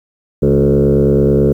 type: tone with frequency modulation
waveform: sine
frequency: 290 Hz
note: D4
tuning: 22 cents flat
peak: -7 dBFS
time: 0.42-1.53 s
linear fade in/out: 10 ms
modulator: 69.2 Hz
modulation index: 2.9
effects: tanh soft clip ceiling -3 dBFS + 8-bit